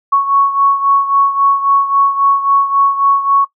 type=beating tone pair; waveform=sine; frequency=1108.7 / 1112.4 Hz; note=C#6 / C#6; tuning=0 / +6 cents; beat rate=3.7 Hz; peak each=-10 / -15 dBFS; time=0.12-3.45 s; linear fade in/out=10 ms; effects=noise-tail reverb RT60 0.1 s tail -18 dB re dry